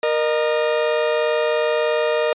40% pulse tone pair together, 469 / 611 Hz, A#4 / D#5, +11 / -32 cents, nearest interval perfect fourth, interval 457 cents, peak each -19 dBFS, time 0.03-2.33 s, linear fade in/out 2 ms, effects resampled to 8000 Hz

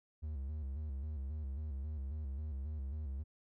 triangle tone with vibrato, 72 Hz, D2, 34 cents flat, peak -36 dBFS, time 0.22-3.24 s, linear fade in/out 20 ms, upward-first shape square, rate 3.7 Hz, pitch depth 110 cents each way, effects none

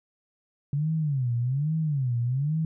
sine tone with vibrato, 137.8 Hz, C#3, 10 cents flat, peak -23 dBFS, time 0.73-2.65 s, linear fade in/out 2 ms, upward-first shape sine, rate 1.2 Hz, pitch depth 260 cents each way, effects none

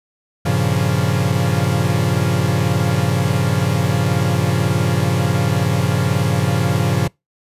45% pulse chord, G half-diminished seventh, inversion none, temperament equal, 98 / 116.54 / 138.59 / 174.61 Hz, G2 / Bb2 / Db3 / F3, 0 / 0 / 0 / 0 cents, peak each -21 / -21 / -19 / -21 dBFS, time 0.45-7.08 s, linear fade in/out 10 ms, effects noise-tail reverb RT60 0.2 s tail -25 dB re dry + resampled to 32000 Hz

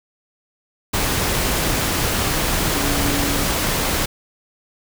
sine tone in noise, 285 Hz, C#4, 48 cents sharp, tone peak -24 dBFS, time 2.75-3.45 s, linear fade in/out 10 ms, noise pink, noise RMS -20 dBFS, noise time 0.93-4.06 s, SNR -7 dB, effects none

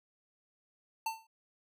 square tone with exponential decay, 894 Hz, A5, 27 cents sharp, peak -30 dBFS, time 1.06-1.27 s, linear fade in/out 5 ms, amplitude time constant 45 ms, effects none

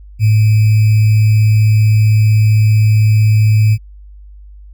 sine tone with sample-and-hold, 107.8 Hz, A2, 35 cents flat, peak -6 dBFS, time 0.19-3.78 s, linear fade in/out 50 ms, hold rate 2450 Hz, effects added 50 Hz sine -33 dBFS peak until 4.73 s

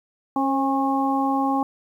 harmonic tone with a mistuned harmonic, 272 Hz, C#4, 33 cents flat, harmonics 1 / 2 / 3 / 4, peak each -22 / -32 / -23 / -27 dBFS, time 0.36-1.63 s, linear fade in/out 2 ms, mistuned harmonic 2, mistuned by -26 cents, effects 9-bit

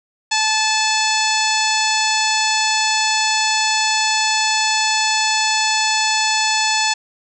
harmonic tone, 870 Hz, A5, 20 cents flat, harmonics 1 / 2 / 3 / 4 / 5 / 6 / 7 / 8 / 9, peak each -20 / -24 / -22 / -25 / -23 / -25 / -29 / -25 / -29 dBFS, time 0.31-6.94 s, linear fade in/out 10 ms, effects none

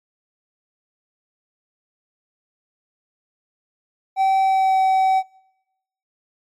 triangle tone with pitch glide, 770 to 761.6 Hz, G5 to F#5, -31 to +50 cents, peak -12 dBFS, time 4.16-5.23 s, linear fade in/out 50 ms, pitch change -19 cents, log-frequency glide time 4.4-4.79 s, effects noise-tail reverb RT60 0.9 s tail -26 dB re dry + MP3 64 kbps

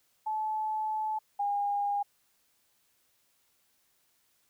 sine tone pair in turn, 865 / 812 Hz, A5 / G#5, -30 / -39 cents, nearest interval minor second, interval 109 cents, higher first, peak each -29 / -27 dBFS, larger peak second, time 0.26-1.19 / 1.39-2.03 s, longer first, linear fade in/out 10 ms, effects white hiss -71 dBFS RMS until 4.49 s

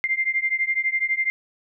sine beating tone pair, 2093 / 2105 Hz, C7 / C7, 0 / +10 cents, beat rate 12 Hz, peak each -23 / -24 dBFS, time 0.04-1.3 s, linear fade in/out 0 ms, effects none

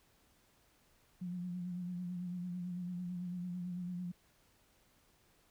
sine tone with vibrato, 178.2 Hz, F3, 35 cents sharp, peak -38 dBFS, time 1.21-4.12 s, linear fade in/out 10 ms, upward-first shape sine, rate 9 Hz, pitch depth 39 cents each way, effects pink hiss -70 dBFS RMS until 5.5 s

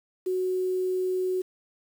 sine tone with quantisation, 370 Hz, F#4, in tune, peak -24 dBFS, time 0.26-1.42 s, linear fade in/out 10 ms, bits 8, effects none

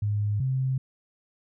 sine tone pair in turn, 103.83 / 131.39 Hz, G#2 / C3, 0 / +8 cents, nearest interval major third, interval 408 cents, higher second, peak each -23 dBFS, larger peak neither, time 0.02-0.4 / 0.4-0.78 s, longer neither, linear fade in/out 5 ms, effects none

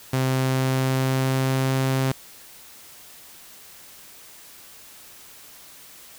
sawtooth tone with pitch glide, 130.81 to 132.56 Hz, C3 to C3, 0 to +23 cents, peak -16 dBFS, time 0.13-2.12 s, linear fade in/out 5 ms, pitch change +23 cents, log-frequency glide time 0.27-1.72 s, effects white hiss -46 dBFS RMS until 6.18 s

